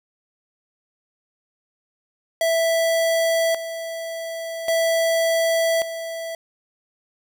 square tone with tremolo, 659.3 Hz, E5, in tune, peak -18 dBFS, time 2.41-6.35 s, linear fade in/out 2 ms, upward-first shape square, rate 0.44 Hz, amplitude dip 70%, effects none

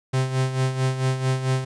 45% pulse tone with tremolo, 130.81 Hz, C3, in tune, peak -18 dBFS, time 0.13-1.65 s, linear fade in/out 10 ms, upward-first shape sine, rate 4.5 Hz, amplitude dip 65%, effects resampled to 22050 Hz + 10-bit

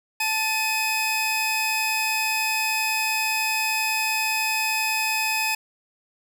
sawtooth tone pair together, 879 / 2527 Hz, A5 / D#7, -2 / +26 cents, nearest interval octave + tritone, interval 1828 cents, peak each -23 / -20 dBFS, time 0.2-5.55 s, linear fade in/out 5 ms, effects 9-bit

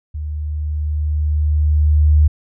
sine tone with level ramp, 75.5 Hz, D2, 48 cents sharp, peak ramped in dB -22 to -7 dBFS, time 0.14-2.28 s, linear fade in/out 10 ms, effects none

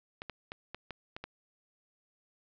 clicks, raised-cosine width 0.3 ms, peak -24 dBFS, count 7, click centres 0.219 / 0.297 / 0.519 / 0.746 / 0.907 / 1.165 / 1.24 s, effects low-pass 5000 Hz 12 dB/octave

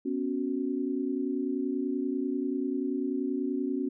sine chord, B suspended second, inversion none, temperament equal, 246.9 / 277.2 / 370 Hz, B3 / C#4 / F#4, 0 / 0 / 0 cents, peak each -33 / -30 / -34 dBFS, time 0.05-3.89 s, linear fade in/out 10 ms, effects none

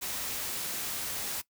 white noise, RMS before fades -35 dBFS, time 0.01-1.42 s, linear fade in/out 20 ms, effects noise-tail reverb RT60 0.1 s tail -19 dB re dry

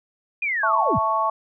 sine linear sweep, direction down, 2489 to 56.2 Hz, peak -21 dBFS, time 0.42-0.99 s, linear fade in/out 5 ms
sine chord, A major, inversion second, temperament equal, 659.3 / 880 / 1108.7 Hz, E5 / A5 / C#6, 0 / 0 / 0 cents, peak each -26 / -24 / -21 dBFS, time 0.63-1.3 s, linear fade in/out 5 ms
effects none

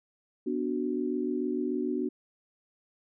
sine chord, B minor, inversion none, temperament equal, 246.9 / 293.7 / 370 Hz, B3 / D4 / F#4, 0 / 0 / 0 cents, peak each -32 dBFS, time 0.46-2.09 s, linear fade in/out 10 ms, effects none

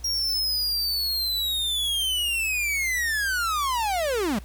45% pulse linear sweep, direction down, 5630 to 183.6 Hz, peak -23 dBFS, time 0.04-4.39 s, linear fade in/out 5 ms, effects added 60 Hz sine -39 dBFS peak until 4.44 s + pink hiss -52 dBFS RMS until 4.44 s

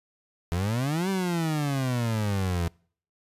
30% pulse exponential two-way sweep, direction up then down, 82.8 to 196 to 82.8 Hz, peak -22 dBFS, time 0.52-2.68 s, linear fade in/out 0 ms, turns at 1.09 s, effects noise-tail reverb RT60 0.5 s tail -26 dB re dry + resampled to 32000 Hz

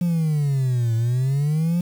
sine exponential two-way sweep, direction down then up, 177.6 to 112.5 to 177.6 Hz, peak -15 dBFS, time 0.01-1.81 s, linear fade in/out 5 ms, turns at 0.95 s, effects tanh soft clip ceiling -17 dBFS + 7-bit

